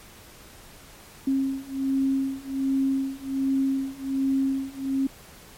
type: beating tone pair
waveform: sine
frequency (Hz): 268.7 / 270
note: C4 / C#4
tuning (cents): +46 / -45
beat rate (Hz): 1.3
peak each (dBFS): -26 / -25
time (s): 1.27-5.07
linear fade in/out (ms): 5
effects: pink hiss -48 dBFS RMS until 5.57 s + MP3 64 kbps